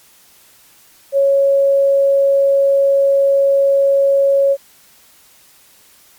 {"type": "tone", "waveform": "sine", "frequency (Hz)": 553, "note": "C#5", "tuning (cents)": -4, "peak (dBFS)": -9, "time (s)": [1.12, 4.57], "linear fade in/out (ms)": 50, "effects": ["white hiss -48 dBFS RMS until 6.18 s", "MP3 96 kbps"]}